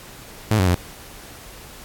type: tone with pitch steps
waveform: sawtooth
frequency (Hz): 108.4 / 93.6 / 88.5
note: A2 / F#2 / F2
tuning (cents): -25 / +20 / +23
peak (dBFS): -11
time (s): 0.51-0.747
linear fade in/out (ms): 0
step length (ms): 79
effects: pink hiss -41 dBFS RMS until 1.84 s + AAC 64 kbps